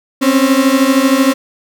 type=beating tone pair; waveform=35% pulse; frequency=261.6 / 274.6 Hz; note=C4 / C#4; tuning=0 / -16 cents; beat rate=13 Hz; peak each=-10 dBFS; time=0.21-1.34 s; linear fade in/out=20 ms; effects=none